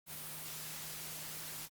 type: tone in noise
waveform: sine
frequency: 156.2 Hz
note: D#3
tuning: 7 cents sharp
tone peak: -56 dBFS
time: 0.06-1.69 s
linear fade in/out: 50 ms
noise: white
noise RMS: -45 dBFS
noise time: 0.06-1.69 s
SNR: -14 dB
effects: Opus 32 kbps